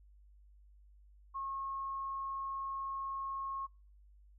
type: tone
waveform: sine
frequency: 1086 Hz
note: C#6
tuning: 36 cents flat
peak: -37 dBFS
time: 1.34-3.67 s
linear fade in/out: 20 ms
effects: noise-tail reverb RT60 0.4 s tail -25 dB re dry + added 50 Hz sine -58 dBFS peak until 4.38 s